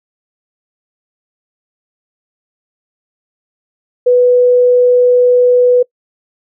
sine tone, 493.9 Hz, B4, in tune, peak -5 dBFS, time 4.06-5.83 s, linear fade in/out 10 ms, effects noise-tail reverb RT60 0.1 s tail -25 dB re dry

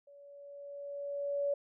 sine tone with level ramp, 568 Hz, C#5, 42 cents sharp, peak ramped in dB -54 to -28 dBFS, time 0.07-1.54 s, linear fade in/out 5 ms, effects none

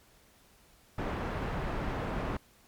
pink low-pass noise, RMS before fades -34 dBFS, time 0.98-2.37 s, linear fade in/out 5 ms, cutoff 1600 Hz, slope 12 dB/octave, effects pink hiss -62 dBFS RMS until 2.67 s + MP3 96 kbps

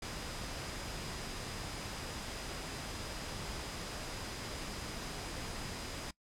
sine tone in noise, 4959 Hz, D#8, 7 cents flat, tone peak -53 dBFS, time 0.02-6.11 s, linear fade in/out 5 ms, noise pink, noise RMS -42 dBFS, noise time 0.02-6.11 s, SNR -14 dB, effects noise-tail reverb RT60 0.1 s tail -22 dB re dry + low-pass 9000 Hz 12 dB/octave

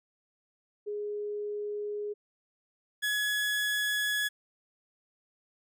sine / 30% pulse tone pair in turn, 415.3 / 1688.3 Hz, G#4 / G#6, 0 / +28 cents, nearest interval 2 octaves, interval 2428 cents, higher second, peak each -32 / -25 dBFS, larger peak second, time 0.86-2.14 / 3.02-4.29 s, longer first, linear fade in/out 20 ms, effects none

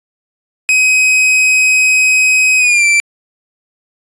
45% pulse tone with pitch glide, 2526 to 2343 Hz, D#7 to D7, +26 to -5 cents, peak -7 dBFS, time 0.69-3 s, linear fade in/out 0 ms, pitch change -131 cents, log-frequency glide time 2.58-2.85 s, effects resampled to 22050 Hz

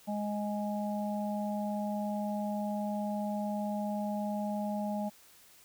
harmonic tone, 207.7 Hz, G#3, in tune, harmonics 1 / 3 / 4, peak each -33 / -38 / -39 dBFS, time 0.07-5.1 s, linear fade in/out 20 ms, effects white hiss -59 dBFS RMS until 5.64 s

